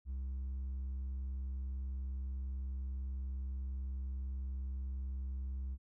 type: tone with hard clipping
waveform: triangle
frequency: 65.6 Hz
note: C2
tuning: 5 cents sharp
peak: -36 dBFS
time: 0.05-5.78 s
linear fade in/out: 50 ms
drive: 1 dB
effects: none